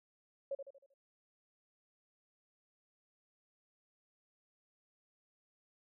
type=tone with echo; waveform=sine; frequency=551 Hz; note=C#5; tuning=11 cents flat; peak=-35 dBFS; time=0.51-0.55 s; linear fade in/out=5 ms; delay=78 ms; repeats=5; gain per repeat=-7 dB; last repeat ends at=0.94 s; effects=none